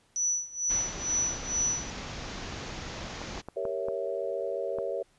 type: tone with tremolo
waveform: sine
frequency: 5930 Hz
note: F#8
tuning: 3 cents sharp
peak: -24 dBFS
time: 0.16-1.9 s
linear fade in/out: 0 ms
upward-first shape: sine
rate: 2.2 Hz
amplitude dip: 90%
type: low-pass noise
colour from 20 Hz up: pink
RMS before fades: -39 dBFS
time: 0.69-3.42 s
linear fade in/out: 20 ms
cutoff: 6900 Hz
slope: 96 dB/octave
type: clicks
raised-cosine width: 1 ms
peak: -24 dBFS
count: 6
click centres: 3.216 / 3.377 / 3.486 / 3.653 / 3.885 / 4.786 s
type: chord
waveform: sine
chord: G diminished seventh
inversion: none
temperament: equal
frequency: 392 / 466.2 / 554.4 / 659.3 Hz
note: G4 / Bb4 / Db5 / Fb5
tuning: 0 / 0 / 0 / 0 cents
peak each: -36 / -35 / -33 / -37 dBFS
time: 3.56-5.03 s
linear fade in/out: 10 ms
effects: pink hiss -66 dBFS RMS until 5.18 s + resampled to 24000 Hz